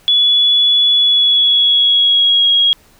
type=tone with pitch glide; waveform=sine; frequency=3413 to 3293 Hz; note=G#7 to G#7; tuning=+47 to -15 cents; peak=-8 dBFS; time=0.08-2.73 s; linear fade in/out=0 ms; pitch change=-62 cents; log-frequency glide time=0.93-2.45 s; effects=pink hiss -49 dBFS RMS until 2.99 s